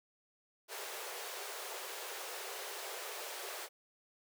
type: high-pass noise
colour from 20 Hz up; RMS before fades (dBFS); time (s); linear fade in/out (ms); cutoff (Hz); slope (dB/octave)
pink; -44; 0.68-3.69; 50; 370; 96
effects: none